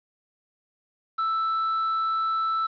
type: tone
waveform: triangle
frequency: 1321 Hz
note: E6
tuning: 3 cents sharp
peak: -21 dBFS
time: 1.18-2.67 s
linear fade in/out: 10 ms
effects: resampled to 11025 Hz + 9-bit